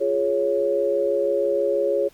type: chord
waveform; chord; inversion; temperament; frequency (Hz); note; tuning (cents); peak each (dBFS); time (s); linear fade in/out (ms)
sine; Db major; first; equal; 349.2 / 415.3 / 554.4; F4 / Ab4 / Db5; 0 / 0 / 0; -27 / -23 / -21; 0-2.09; 20
effects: pink hiss -55 dBFS RMS until 2.13 s + Opus 48 kbps